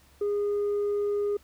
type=tone with tanh clipping; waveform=sine; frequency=410 Hz; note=G#4; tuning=22 cents flat; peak=-25 dBFS; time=0.21-1.37 s; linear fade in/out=5 ms; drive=1 dB; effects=added 70 Hz sine -60 dBFS peak until 1.43 s + pink hiss -60 dBFS RMS until 1.43 s